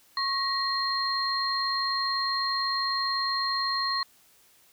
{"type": "tone cluster", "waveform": "sine", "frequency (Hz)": [1097, 1895, 4213], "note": ["C#6", "A#6", "C8"], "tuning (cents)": [-18, 28, 11], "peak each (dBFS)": [-29, -34, -28], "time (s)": [0.17, 4.03], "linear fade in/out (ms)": 2, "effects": ["white hiss -60 dBFS RMS until 4.72 s"]}